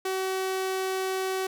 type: tone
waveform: sawtooth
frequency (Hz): 378.6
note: F#4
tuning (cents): +40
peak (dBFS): -23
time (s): 0.05-1.47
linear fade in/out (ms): 5
effects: none